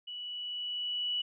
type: tone with level ramp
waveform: sine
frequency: 2948 Hz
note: F#7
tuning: 7 cents flat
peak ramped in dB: -39 to -29 dBFS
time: 0.07-1.22 s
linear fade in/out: 10 ms
effects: none